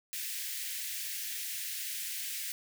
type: high-pass noise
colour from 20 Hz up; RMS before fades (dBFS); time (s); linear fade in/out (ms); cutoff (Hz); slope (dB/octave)
white; -38; 0.13-2.52; 0; 1700; 48
effects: none